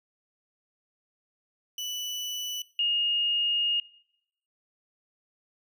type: tone pair in turn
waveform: 30% pulse / sine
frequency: 2972 / 2850 Hz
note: F#7 / F7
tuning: +7 / +34 cents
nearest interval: minor second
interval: 73 cents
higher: first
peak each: -29 / -23 dBFS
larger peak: second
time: 1.78-2.62 / 2.79-3.8 s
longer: second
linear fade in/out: 2 ms
effects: noise-tail reverb RT60 0.8 s tail -22 dB re dry